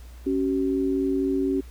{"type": "tone pair together", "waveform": "sine", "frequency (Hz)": [275.8, 379.8], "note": ["C#4", "F#4"], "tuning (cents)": [-9, 45], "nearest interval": "tritone", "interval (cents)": 554, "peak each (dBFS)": [-23, -25], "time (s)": [0.26, 1.61], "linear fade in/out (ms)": 10, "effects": ["added 60 Hz sine -40 dBFS peak until 1.7 s", "pink hiss -54 dBFS RMS until 1.7 s"]}